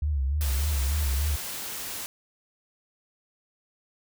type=tone with vibrato; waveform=sine; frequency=70.8 Hz; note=C#2; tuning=37 cents sharp; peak=-23 dBFS; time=0.02-1.36 s; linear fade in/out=5 ms; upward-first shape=sine; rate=3.4 Hz; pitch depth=120 cents each way
type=noise; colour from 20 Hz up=white; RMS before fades=-35 dBFS; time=0.41-2.06 s; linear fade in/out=0 ms
effects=none